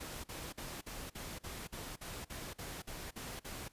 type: noise bursts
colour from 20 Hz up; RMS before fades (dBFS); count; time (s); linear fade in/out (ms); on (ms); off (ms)
pink; -45; 13; 0-3.684; 10; 240; 47
effects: pink hiss -68 dBFS RMS until 3.72 s + resampled to 32000 Hz